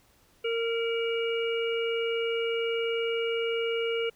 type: harmonic tone with a mistuned harmonic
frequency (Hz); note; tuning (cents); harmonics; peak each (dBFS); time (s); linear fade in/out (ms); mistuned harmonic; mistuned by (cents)
460.3; A#4; -22; 1 / 3 / 5 / 6; -27 / -39 / -36 / -36; 0.44-4.1; 10; 6; +63
effects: pink hiss -63 dBFS RMS until 4.15 s